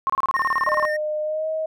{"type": "tone bursts", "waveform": "sine", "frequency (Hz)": 1075, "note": "C6", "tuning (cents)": 47, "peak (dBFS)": -17, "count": 15, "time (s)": [0.07, 0.852], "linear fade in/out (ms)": 0, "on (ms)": 26, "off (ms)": 28}
{"type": "tone with vibrato", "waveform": "triangle", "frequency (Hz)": 1831, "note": "A#6", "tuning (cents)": -32, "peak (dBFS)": -23, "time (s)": [0.34, 0.97], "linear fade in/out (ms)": 10, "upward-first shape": "square", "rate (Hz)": 10, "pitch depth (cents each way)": 22}
{"type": "tone with pitch glide", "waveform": "sine", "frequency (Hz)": [609, 632.3], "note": ["D#5", "D#5"], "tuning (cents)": [-37, 28], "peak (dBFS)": -22, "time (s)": [0.67, 1.66], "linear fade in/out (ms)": 5, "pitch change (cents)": 65, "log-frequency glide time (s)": [1.22, 1.48]}
{"effects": []}